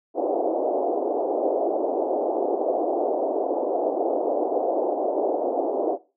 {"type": "band-pass noise", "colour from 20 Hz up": "white", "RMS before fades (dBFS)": -24, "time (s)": [0.14, 5.98], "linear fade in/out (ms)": 50, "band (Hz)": [300, 740], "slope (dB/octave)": 48, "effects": ["noise-tail reverb RT60 0.3 s tail -18 dB re dry"]}